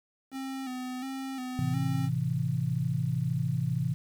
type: tone with vibrato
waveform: square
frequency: 260 Hz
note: C4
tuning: 11 cents flat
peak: -35 dBFS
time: 0.31-2.1 s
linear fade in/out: 50 ms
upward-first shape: square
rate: 1.4 Hz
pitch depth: 45 cents each way
type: chord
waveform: sine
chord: A minor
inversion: none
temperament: just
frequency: 110 / 132 / 165 Hz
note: A2 / C3 / E3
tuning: 0 / +16 / +2 cents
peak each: -34 / -29 / -31 dBFS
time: 1.59-3.94 s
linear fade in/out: 0 ms
effects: 9-bit